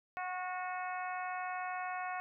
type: harmonic tone with a mistuned harmonic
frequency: 366.6 Hz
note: F#4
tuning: 16 cents flat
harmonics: 2 / 3 / 4 / 5 / 6 / 7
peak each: -39 / -43 / -45 / -47 / -49 / -50 dBFS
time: 0.17-2.2 s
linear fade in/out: 0 ms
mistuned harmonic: 4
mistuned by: -19 cents
effects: none